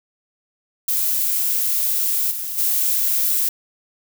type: noise with level steps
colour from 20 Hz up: violet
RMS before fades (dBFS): -20 / -27 / -19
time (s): 0.88-3.49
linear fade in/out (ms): 5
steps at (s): 2.3 / 2.57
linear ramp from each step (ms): 20
effects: none